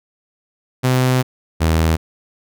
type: tone pair in turn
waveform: sawtooth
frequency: 128 / 80.63 Hz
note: C3 / E2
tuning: -38 / -38 cents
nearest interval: minor sixth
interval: 800 cents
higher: first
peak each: -9 dBFS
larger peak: neither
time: 0.83-1.23 / 1.6-1.97 s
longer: first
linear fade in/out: 20 ms
effects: none